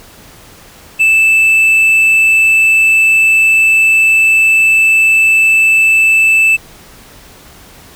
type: tone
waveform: triangle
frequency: 2637 Hz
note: E7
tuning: in tune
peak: -4 dBFS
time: 0.99-6.57 s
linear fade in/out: 20 ms
effects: pink hiss -38 dBFS RMS until 7.95 s